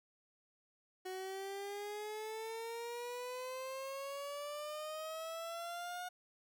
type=exponential sweep; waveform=30% pulse; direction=up; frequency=370 to 725 Hz; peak=-39 dBFS; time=1.05-6.09 s; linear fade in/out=10 ms; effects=none